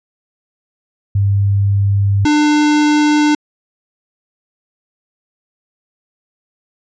sine / square tone pair in turn, 99.8 / 299.1 Hz, G2 / D4, +32 / +32 cents, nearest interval octave + perfect fifth, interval 1900 cents, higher second, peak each -10 dBFS, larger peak neither, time 1.15-2.25 / 2.25-3.35 s, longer neither, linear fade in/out 5 ms, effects resampled to 16000 Hz

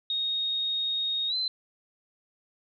sine tone with pitch glide, 3729 to 4067 Hz, A#7 to C8, 0 to -50 cents, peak -26 dBFS, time 0.1-1.48 s, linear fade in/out 2 ms, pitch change +150 cents, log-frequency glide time 1.28-1.35 s, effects none

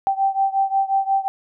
sine beating tone pair, 778 / 783.6 Hz, G5 / G5, -13 / -1 cents, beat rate 5.6 Hz, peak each -19 / -21 dBFS, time 0.07-1.28 s, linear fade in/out 0 ms, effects none

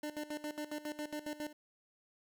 25% pulse tone with tremolo, 299.5 Hz, D4, 34 cents sharp, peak -34 dBFS, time 0.03-1.53 s, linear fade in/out 5 ms, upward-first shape square, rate 7.3 Hz, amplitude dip 80%, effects none

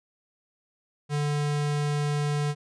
square tone, 146.8 Hz, D3, in tune, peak -25 dBFS, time 1.09-2.55 s, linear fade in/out 50 ms, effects resampled to 22050 Hz

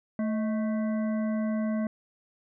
harmonic tone with a mistuned harmonic, 220 Hz, A3, in tune, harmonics 1 / 3 / 5 / 7 / 9, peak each -26 / -35 / -45 / -48 / -48 dBFS, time 0.19-1.87 s, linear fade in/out 2 ms, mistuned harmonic 3, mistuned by -72 cents, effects none

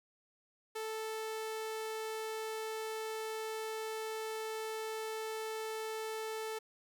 sawtooth tone, 439.6 Hz, A4, 2 cents flat, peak -34 dBFS, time 0.75-6.59 s, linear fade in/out 10 ms, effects 12-bit

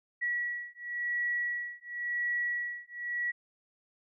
sine beating tone pair, 1930 / 1930.94 Hz, B6 / B6, -40 / -40 cents, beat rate 0.94 Hz, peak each -34 / -34 dBFS, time 0.21-3.32 s, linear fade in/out 20 ms, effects none

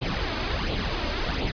pink noise with flanger, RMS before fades -27 dBFS, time 0.01-1.52 s, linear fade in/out 20 ms, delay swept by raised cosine 0.28 to 3.28 ms, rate 1.4 Hz, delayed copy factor +0.6, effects resampled to 11025 Hz

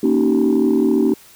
sine chord, Eb dominant seventh, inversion second, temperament equal with one note detuned, 233.1 / 277.2 / 311.1 / 383.5 Hz, Bb3 / Db4 / Eb4 / G4, 0 / 0 / 0 / -38 cents, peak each -17 dBFS, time 0.03-1.14 s, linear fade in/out 5 ms, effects tanh soft clip ceiling -7 dBFS + white hiss -46 dBFS RMS until 1.35 s

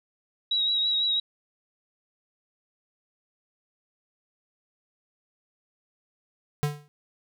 sine tone with vibrato, 3847 Hz, B7, 46 cents flat, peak -22 dBFS, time 0.51-1.2 s, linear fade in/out 5 ms, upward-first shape triangle, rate 6 Hz, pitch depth 36 cents each way
square tone with exponential decay, 147 Hz, D3, 2 cents sharp, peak -20 dBFS, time 6.63-6.88 s, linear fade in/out 0 ms, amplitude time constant 53 ms
effects none

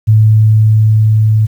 sine tone with level ramp, 108.7 Hz, A2, 21 cents flat, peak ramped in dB -3 to -6 dBFS, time 0.07-1.47 s, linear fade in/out 20 ms, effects 7-bit

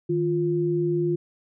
sine tone pair together, 155.56 / 349.2 Hz, D#3 / F4, 0 / 0 cents, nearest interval octave + major second, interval 1400 cents, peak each -26 / -22 dBFS, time 0.09-1.16 s, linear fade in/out 10 ms, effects none

